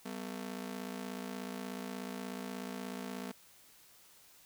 sawtooth ring-modulated tone, 223 Hz, A3, 23 cents sharp, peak -33 dBFS, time 0.05-3.32 s, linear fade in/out 10 ms, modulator 28.3 Hz, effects white hiss -61 dBFS RMS until 4.45 s

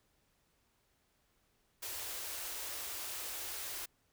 white band-stop noise, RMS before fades -42 dBFS, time 1.82-3.86 s, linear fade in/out 10 ms, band 100 to 300 Hz, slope 48 dB/octave, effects pink hiss -75 dBFS RMS until 4.12 s

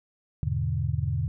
sine chord, E dominant seventh, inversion none, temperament equal, 82.41 / 103.83 / 123.47 / 146.83 Hz, E2 / G#2 / B2 / D3, 0 / 0 / 0 / 0 cents, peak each -30 dBFS, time 0.43-1.28 s, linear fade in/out 0 ms, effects none

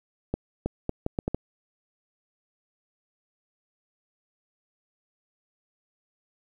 accelerating click train, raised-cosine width 2 ms, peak -13 dBFS, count 7, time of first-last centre 0.34-1.346 s, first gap 320 ms, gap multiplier 0.73, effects 9-bit

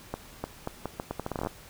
accelerating click train, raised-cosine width 1 ms, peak -17 dBFS, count 16, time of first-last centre 0.14-1.471 s, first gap 300 ms, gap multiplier 0.78, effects pink hiss -50 dBFS RMS until 1.69 s

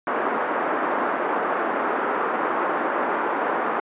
white band-pass noise, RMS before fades -24 dBFS, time 0.07-3.8 s, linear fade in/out 2 ms, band 260 to 1400 Hz, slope 24 dB/octave, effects resampled to 8000 Hz

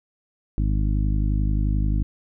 harmonic tone, 51.4 Hz, G#1, 17 cents flat, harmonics 1 / 2 / 3 / 4 / 5 / 6, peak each -20 / -26 / -30 / -32 / -34 / -36 dBFS, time 0.58-2.03 s, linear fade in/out 0 ms, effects none

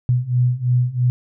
sine beating tone pair, 122.4 / 125.4 Hz, B2 / B2, -15 / +27 cents, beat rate 3 Hz, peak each -19 / -17 dBFS, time 0.09-1.1 s, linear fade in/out 0 ms, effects none

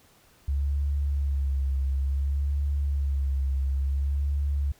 sine tone with vibrato, 69.3 Hz, C#2, in tune, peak -23 dBFS, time 0.48-4.72 s, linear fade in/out 5 ms, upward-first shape sine, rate 0.57 Hz, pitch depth 46 cents each way, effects pink hiss -59 dBFS RMS until 4.79 s

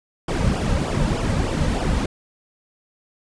brown noise with flanger, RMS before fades -21 dBFS, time 0.28-2.06 s, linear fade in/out 5 ms, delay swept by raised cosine 0.48 to 2.88 ms, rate 3.3 Hz, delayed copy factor -0.7, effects resampled to 22050 Hz

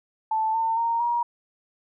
sine tone with pitch steps, 879 / 902.1 / 925.9 / 950.3 Hz, A5 / A5 / A#5 / A#5, -2 / +43 / -12 / +33 cents, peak -21 dBFS, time 0.31-1.23 s, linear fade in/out 5 ms, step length 230 ms, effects none

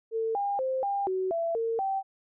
sine tone with pitch steps, 449 / 805 / 523 / 800 / 375.1 / 669 / 455.6 / 776 Hz, A4 / G5 / C5 / G5 / F#4 / E5 / A#4 / G5, +35 / +46 / -1 / +35 / +24 / +25 / -40 / -18 cents, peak -26 dBFS, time 0.11-2.03 s, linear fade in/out 50 ms, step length 240 ms, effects none

